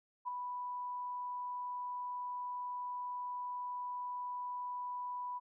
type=tone with ADSR envelope; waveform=sine; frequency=987.8 Hz; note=B5; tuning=in tune; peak=-33 dBFS; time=0.25-5.4 s; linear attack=32 ms; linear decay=4 ms; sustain=-5 dB; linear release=29 ms; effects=none